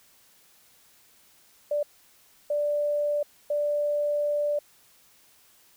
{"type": "tone bursts at uneven times", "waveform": "sine", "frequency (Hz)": 587.3, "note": "D5", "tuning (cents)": 0, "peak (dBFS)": -23, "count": 3, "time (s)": [[1.71, 1.83], [2.5, 3.23], [3.5, 4.59]], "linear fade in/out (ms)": 5, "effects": ["white hiss -59 dBFS RMS until 5.76 s"]}